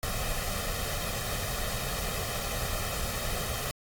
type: noise with comb filter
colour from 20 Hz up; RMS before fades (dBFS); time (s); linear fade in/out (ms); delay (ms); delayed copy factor
pink; -32; 0.03-3.71; 0; 1.6; +0.7
effects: AAC 64 kbps